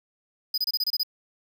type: tone bursts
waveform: square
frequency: 4978 Hz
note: D#8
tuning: in tune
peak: -23 dBFS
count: 8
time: 0.54-1.033 s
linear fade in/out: 5 ms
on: 38 ms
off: 27 ms
effects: 9-bit

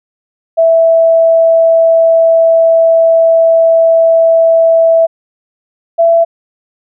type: tone pair in turn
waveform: sine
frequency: 658 / 668.7 Hz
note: E5 / E5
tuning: -3 / +25 cents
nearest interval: unison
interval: 28 cents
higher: second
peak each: -4 dBFS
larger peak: neither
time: 0.57-5.07 / 5.98-6.25 s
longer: first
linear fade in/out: 20 ms
effects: none

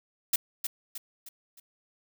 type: noise with echo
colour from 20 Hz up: blue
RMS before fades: -24 dBFS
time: 0.33-0.36 s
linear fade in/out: 5 ms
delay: 310 ms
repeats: 4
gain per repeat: -7 dB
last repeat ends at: 1.6 s
effects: none

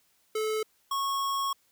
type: tone pair in turn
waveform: square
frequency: 433.8 / 1099.1 Hz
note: A4 / C#6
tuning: -25 / -15 cents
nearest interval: octave + major third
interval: 1610 cents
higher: second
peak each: -28 dBFS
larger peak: neither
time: 0.35-0.63 / 0.91-1.53 s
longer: second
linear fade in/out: 5 ms
effects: white hiss -68 dBFS RMS until 1.71 s

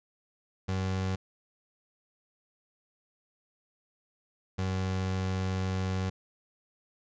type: tone pair in turn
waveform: 30% pulse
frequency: 94.4 / 93.98 Hz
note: F#2 / F#2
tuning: +35 / +28 cents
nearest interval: unison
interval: 7 cents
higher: first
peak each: -26 dBFS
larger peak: neither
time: 0.68-1.16 / 4.58-6.1 s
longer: second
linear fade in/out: 10 ms
effects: resampled to 16000 Hz

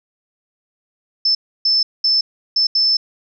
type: tone bursts at uneven times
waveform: sine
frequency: 5274 Hz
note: E8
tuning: in tune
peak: -12 dBFS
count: 5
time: 1.25-1.35 / 1.65-1.83 / 2.04-2.21 / 2.56-2.67 / 2.75-2.97 s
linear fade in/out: 5 ms
effects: none

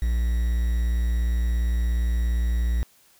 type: tone with quantisation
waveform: triangle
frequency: 58.6 Hz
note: A#1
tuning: 10 cents sharp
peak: -18 dBFS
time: 0.02-2.83 s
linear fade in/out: 0 ms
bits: 7
effects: white hiss -58 dBFS RMS until 3.19 s

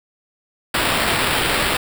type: noise with sample-and-hold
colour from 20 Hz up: white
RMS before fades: -19 dBFS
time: 0.74-1.77 s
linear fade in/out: 5 ms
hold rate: 6300 Hz
effects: none

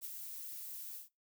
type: noise with ADSR envelope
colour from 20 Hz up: violet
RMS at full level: -42 dBFS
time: 0.01-1.09 s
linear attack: 36 ms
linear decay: 28 ms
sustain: -4 dB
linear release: 140 ms
effects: noise-tail reverb RT60 0.2 s tail -20 dB re dry

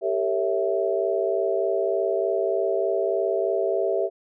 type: chord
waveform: sine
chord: G diminished seventh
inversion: none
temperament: equal with one note detuned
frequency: 392 / 455.3 / 554.4 / 659.3 Hz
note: G4 / Bb4 / Db5 / Fb5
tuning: 0 / -41 / 0 / 0 cents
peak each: -25 / -28 / -29 / -25 dBFS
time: 0.01-4.1 s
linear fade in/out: 50 ms
effects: none

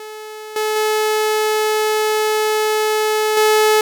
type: tone with level steps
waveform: sawtooth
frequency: 430.2 Hz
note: A4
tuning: 39 cents flat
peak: -26 / -13 / -11 / -7 dBFS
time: 0-3.81 s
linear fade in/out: 2 ms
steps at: 0.56 / 0.76 / 3.37 s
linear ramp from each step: 2 ms
effects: none

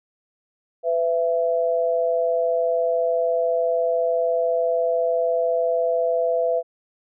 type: tone pair together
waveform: sine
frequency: 502 / 668 Hz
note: B4 / E5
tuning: +28 / +23 cents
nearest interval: perfect fourth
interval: 495 cents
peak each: -21 dBFS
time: 0.83-6.63 s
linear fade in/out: 50 ms
effects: none

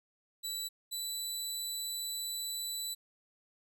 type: tone pair in turn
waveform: 20% pulse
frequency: 3951 / 3971 Hz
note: B7 / B7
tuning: 0 / +9 cents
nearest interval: unison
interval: 9 cents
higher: second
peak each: -30 / -30 dBFS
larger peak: neither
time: 0.43-0.69 / 0.91-2.95 s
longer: second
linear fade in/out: 20 ms
effects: none

